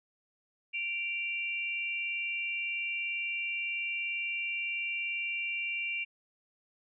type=tone pair together; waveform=sine; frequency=2349 / 2770 Hz; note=D7 / F7; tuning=0 / -15 cents; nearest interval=minor third; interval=285 cents; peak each=-34 / -35 dBFS; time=0.73-6.05 s; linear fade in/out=20 ms; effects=none